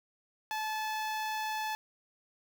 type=tone with notch filter; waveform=sawtooth; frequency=866 Hz; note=A5; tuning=28 cents flat; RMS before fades=-35 dBFS; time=0.51-1.75 s; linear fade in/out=0 ms; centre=9000 Hz; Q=1.1; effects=9-bit